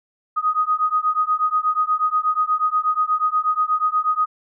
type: beating tone pair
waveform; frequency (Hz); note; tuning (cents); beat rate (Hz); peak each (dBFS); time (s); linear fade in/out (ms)
sine; 1244.5 / 1252.8; D#6 / D#6; 0 / +11; 8.3; -20; 0.36-4.26; 20
effects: none